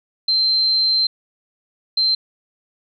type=tone bursts at uneven times; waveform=sine; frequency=4122 Hz; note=C8; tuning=27 cents flat; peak=-14 dBFS; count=2; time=0.28-1.07 / 1.97-2.15 s; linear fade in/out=5 ms; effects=none